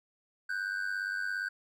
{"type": "ring-modulated tone", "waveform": "triangle", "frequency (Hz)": 1535, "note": "G6", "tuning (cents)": -37, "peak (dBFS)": -27, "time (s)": [0.49, 1.49], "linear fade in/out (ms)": 10, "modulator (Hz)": 48.7, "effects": []}